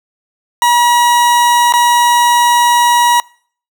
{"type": "tone with dropouts", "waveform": "40% pulse", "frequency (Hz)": 960, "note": "B5", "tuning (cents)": -49, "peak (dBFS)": -6, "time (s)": [0.62, 3.2], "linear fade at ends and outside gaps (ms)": 1, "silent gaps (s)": [1.724, 1.737], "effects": ["noise-tail reverb RT60 0.5 s tail -24 dB re dry"]}